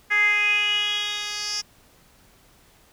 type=tone with band-pass filter sweep; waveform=10% pulse; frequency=415.3 Hz; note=G#4; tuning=in tune; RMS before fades=-23 dBFS; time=0.1-1.62 s; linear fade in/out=20 ms; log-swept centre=1900 to 5200 Hz; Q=7.9; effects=pink hiss -56 dBFS RMS until 2.92 s